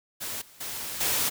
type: noise with level steps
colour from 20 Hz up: white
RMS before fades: -34 / -53 / -35 / -26 dBFS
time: 0.2-1.3 s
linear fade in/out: 20 ms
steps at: 0.41 / 0.6 / 1 s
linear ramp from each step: 10 ms
effects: none